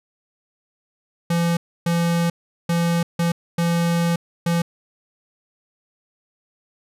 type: tone bursts at uneven times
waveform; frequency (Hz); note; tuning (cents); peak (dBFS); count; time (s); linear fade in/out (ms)
square; 170; F3; -46; -18; 6; 1.3-1.57 / 1.86-2.3 / 2.69-3.03 / 3.19-3.32 / 3.58-4.16 / 4.46-4.62; 5
effects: resampled to 32000 Hz